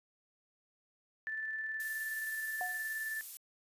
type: tone with tremolo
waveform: sine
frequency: 1760 Hz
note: A6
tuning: in tune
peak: -35 dBFS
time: 1.27-3.21 s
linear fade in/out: 0 ms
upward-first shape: square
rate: 19 Hz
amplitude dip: 25%
type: noise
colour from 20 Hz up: violet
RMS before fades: -43 dBFS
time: 1.8-3.37 s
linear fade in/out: 0 ms
type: tone with exponential decay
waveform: sine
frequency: 729 Hz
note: F#5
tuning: 26 cents flat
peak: -33 dBFS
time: 2.61-2.87 s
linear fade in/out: 1 ms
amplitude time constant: 55 ms
effects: resampled to 32000 Hz